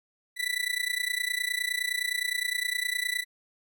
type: tone with amplitude modulation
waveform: 30% pulse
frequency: 1975.5 Hz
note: B6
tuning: in tune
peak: -21 dBFS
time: 0.36-3.25 s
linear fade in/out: 50 ms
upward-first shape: sine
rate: 29.7 Hz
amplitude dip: 90%
effects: none